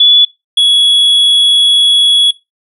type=tone pair in turn; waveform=sine / triangle; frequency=3425 / 3364 Hz; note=A7 / G#7; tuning=-47 / +22 cents; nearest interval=unison; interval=31 cents; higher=first; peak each=-3 dBFS; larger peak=neither; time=0-0.25 / 0.57-2.31 s; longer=second; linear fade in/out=5 ms; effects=noise-tail reverb RT60 0.2 s tail -19 dB re dry + resampled to 32000 Hz